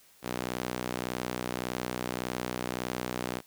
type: tone with high-pass filter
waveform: sawtooth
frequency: 61.74 Hz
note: B1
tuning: in tune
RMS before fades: -35 dBFS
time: 0.22-3.42 s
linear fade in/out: 50 ms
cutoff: 240 Hz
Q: 0.72
effects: white hiss -60 dBFS RMS until 3.46 s